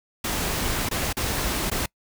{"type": "noise with dropouts", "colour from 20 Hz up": "pink", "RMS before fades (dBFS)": -26, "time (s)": [0.24, 1.86], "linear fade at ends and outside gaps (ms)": 5, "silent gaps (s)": [[0.89, 0.911], [1.129, 1.168], [1.701, 1.714]], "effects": ["noise-tail reverb RT60 0.1 s tail -26 dB re dry"]}